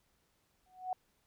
sine tone with exponential growth, 740 Hz, F#5, in tune, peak -30 dBFS, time 0.66-0.93 s, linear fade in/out 2 ms, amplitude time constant 57 ms, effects pink hiss -75 dBFS RMS until 1.26 s

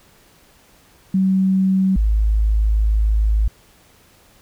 sine tone pair in turn, 190 / 53.32 Hz, F#3 / G#1, +46 / +46 cents, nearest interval octave + minor seventh, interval 2200 cents, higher first, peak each -13 dBFS, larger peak neither, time 1.14-1.96 / 1.96-3.48 s, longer second, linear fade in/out 5 ms, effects pink hiss -52 dBFS RMS until 4.41 s

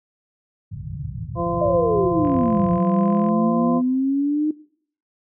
white low-pass noise, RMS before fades -28 dBFS, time 0.71-2.81 s, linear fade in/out 20 ms, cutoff 150 Hz, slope 48 dB/octave
harmonic tone, 171.5 Hz, F3, 31 cents flat, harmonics 1 / 2 / 3 / 4 / 6, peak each -27 / -27 / -27 / -27 / -27 dBFS, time 1.35-3.82 s, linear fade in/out 50 ms
sine exponential two-way sweep, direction down then up, 617 to 178.4 to 309 Hz, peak -17 dBFS, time 1.61-4.51 s, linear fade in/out 5 ms, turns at 2.7 s
click train, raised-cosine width 0.5 ms, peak -27 dBFS, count 46, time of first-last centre 2.25-3.287 s, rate 43.4 Hz
effects noise-tail reverb RT60 0.6 s tail -21 dB re dry + high-pass 80 Hz 12 dB/octave

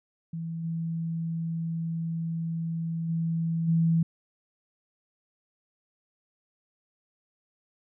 sine tone with level steps, 164.81 Hz, E3, in tune, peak -31 / -28 / -25 / -20 dBFS, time 0.33-4.03 s, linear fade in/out 5 ms, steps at 0.63 / 3.08 / 3.67 s, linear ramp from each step 20 ms, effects none

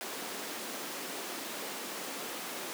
pink high-pass noise, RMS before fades -40 dBFS, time 0.01-2.73 s, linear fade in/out 0 ms, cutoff 240 Hz, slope 24 dB/octave, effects none

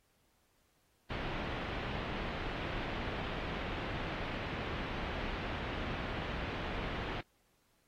pink low-pass noise, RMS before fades -39 dBFS, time 1.1-7.21 s, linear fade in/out 5 ms, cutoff 3200 Hz, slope 24 dB/octave, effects pink hiss -74 dBFS RMS until 7.87 s + AAC 48 kbps

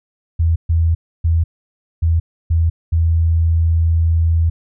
sine tone bursts at uneven times, 82.41 Hz, E2, in tune, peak -11 dBFS, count 6, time 0.39-0.56 / 0.69-0.95 / 1.24-1.44 / 2.02-2.2 / 2.5-2.7 / 2.92-4.5 s, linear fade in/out 10 ms, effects none

